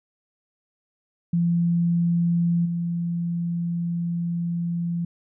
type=tone with level steps; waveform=sine; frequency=171 Hz; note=F3; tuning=36 cents flat; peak=-18 / -23 dBFS; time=1.33-5.05 s; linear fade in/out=5 ms; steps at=2.65 s; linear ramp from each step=10 ms; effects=none